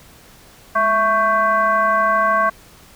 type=tone with frequency modulation; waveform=sine; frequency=1108.7 Hz; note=C#6; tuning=in tune; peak=-13 dBFS; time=0.75-2.5 s; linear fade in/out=10 ms; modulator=450 Hz; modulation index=1; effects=pink hiss -46 dBFS RMS until 2.95 s